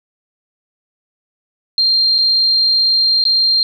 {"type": "tone with dropouts", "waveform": "sine", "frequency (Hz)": 4186, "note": "C8", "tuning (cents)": 0, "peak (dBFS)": -10, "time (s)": [1.78, 3.63], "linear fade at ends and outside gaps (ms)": 1, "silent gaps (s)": [[2.182, 2.186], [3.24, 3.252]], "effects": ["8-bit"]}